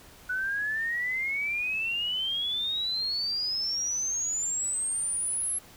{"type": "exponential sweep", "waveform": "sine", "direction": "up", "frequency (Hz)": [1477, 11175], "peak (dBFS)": -27, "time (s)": [0.29, 5.59], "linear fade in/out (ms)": 10, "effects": ["pink hiss -52 dBFS RMS until 5.76 s"]}